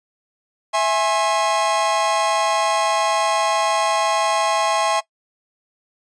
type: chord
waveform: 45% pulse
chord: E augmented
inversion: none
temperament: equal with one note detuned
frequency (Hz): 659.3 / 830.6 / 1071.6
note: E5 / G#5 / B#5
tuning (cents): 0 / 0 / +41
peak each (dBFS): -21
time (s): 0.73-5.01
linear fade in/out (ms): 20
effects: noise-tail reverb RT60 0.1 s tail -20 dB re dry + resampled to 22050 Hz